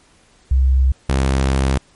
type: tone pair in turn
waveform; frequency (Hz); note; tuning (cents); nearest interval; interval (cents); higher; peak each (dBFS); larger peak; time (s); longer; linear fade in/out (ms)
sine / sawtooth; 65.6 / 66.75; C2 / C2; +5 / +35; unison; 30; second; -10; neither; 0.51-0.92 / 1.09-1.78; second; 5
effects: pink hiss -53 dBFS RMS until 1.95 s + MP3 48 kbps